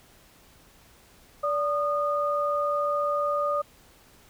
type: tone pair together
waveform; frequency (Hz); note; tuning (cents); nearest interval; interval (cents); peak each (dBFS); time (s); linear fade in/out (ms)
sine; 580.8 / 1225; D5 / D#6; -19 / -27; octave + minor second; 1292; -26; 1.43-3.62; 10
effects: pink hiss -56 dBFS RMS until 4.29 s